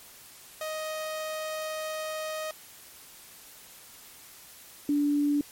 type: tone pair in turn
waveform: sawtooth / sine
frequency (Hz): 625 / 290.1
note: D#5 / D4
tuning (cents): +8 / -21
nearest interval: octave + minor second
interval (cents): 1329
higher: first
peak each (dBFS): -28 / -22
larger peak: second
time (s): 0.61-2.51 / 4.89-5.41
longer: first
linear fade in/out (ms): 2
effects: white hiss -50 dBFS RMS until 5.51 s + MP3 64 kbps

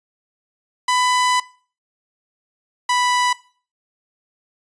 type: tone pair in turn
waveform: sawtooth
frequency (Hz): 998 / 988.2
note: B5 / B5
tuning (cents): +18 / +1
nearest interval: unison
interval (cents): 17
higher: first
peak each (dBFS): -12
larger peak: neither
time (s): 0.88-1.4 / 2.89-3.33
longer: first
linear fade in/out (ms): 5
effects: noise-tail reverb RT60 0.4 s tail -19 dB re dry + resampled to 22050 Hz

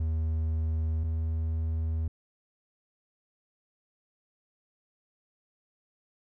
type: tone pair in turn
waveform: triangle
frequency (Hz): 79.7 / 80.39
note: D#2 / E2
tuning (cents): +42 / -43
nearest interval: unison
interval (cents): 15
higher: second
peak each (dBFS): -24 / -25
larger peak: first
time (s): 0-1.04 / 1.04-2.08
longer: neither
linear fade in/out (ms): 5
effects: none

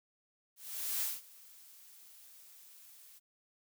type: noise with ADSR envelope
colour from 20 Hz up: blue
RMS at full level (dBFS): -34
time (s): 0.56-3.2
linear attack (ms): 460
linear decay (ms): 190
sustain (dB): -23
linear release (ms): 27
effects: none

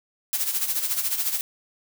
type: noise with tremolo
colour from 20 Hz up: blue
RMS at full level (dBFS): -23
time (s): 0.33-1.41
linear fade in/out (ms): 0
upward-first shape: sine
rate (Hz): 14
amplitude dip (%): 65
effects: none

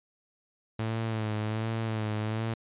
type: tone with vibrato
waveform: sawtooth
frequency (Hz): 110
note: A2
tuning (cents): 0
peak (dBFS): -25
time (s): 0.79-2.54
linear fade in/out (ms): 5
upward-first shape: sine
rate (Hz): 1.3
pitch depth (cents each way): 50
effects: resampled to 8000 Hz

